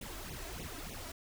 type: noise with flanger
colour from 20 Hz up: pink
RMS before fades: -44 dBFS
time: 0.01-1.12 s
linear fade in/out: 5 ms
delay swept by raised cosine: 0.31 to 3.11 ms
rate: 3.3 Hz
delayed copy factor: +0.95
effects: none